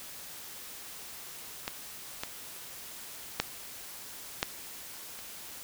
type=clicks; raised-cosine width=0.2 ms; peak=-15 / -16 / -30 / -8 / -9 / -27 dBFS; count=6; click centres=1.679 / 2.235 / 2.564 / 3.4 / 4.429 / 5.19 s; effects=white hiss -45 dBFS RMS until 5.63 s